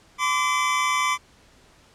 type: tone pair together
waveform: 25% pulse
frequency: 1021 / 1161.2 Hz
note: C6 / D6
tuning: -43 / -20 cents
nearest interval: major second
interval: 223 cents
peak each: -20 / -19 dBFS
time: 0.18-1.18 s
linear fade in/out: 50 ms
effects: pink hiss -55 dBFS RMS until 1.94 s + low-pass 8000 Hz 12 dB/octave